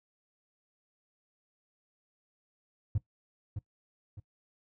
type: tone with echo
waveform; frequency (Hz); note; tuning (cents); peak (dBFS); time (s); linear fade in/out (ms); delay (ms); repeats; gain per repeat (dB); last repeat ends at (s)
triangle; 102.2; G#2; -27; -22; 2.95-2.98; 5; 610; 2; -9; 4.2
effects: noise-tail reverb RT60 0.1 s tail -20 dB re dry + tanh soft clip ceiling -21 dBFS